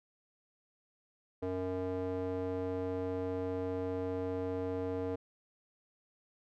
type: tone with band-pass filter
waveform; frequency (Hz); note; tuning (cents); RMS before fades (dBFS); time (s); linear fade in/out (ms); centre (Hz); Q
square; 92.5; F#2; 0; -36; 1.42-5.16; 10; 450; 2.1
effects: none